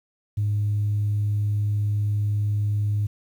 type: tone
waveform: sine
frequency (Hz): 103.83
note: G#2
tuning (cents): 0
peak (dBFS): -19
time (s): 0.37-3.07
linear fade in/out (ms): 10
effects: tanh soft clip ceiling -17 dBFS + 9-bit